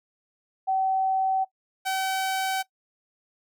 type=tone pair in turn; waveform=sine / sawtooth; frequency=764 / 764 Hz; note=G5 / G5; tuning=-45 / -45 cents; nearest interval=unison; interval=0 cents; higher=neither; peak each=-21 dBFS; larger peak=neither; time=0.67-1.45 / 1.85-2.63 s; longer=neither; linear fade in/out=20 ms; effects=noise-tail reverb RT60 0.1 s tail -19 dB re dry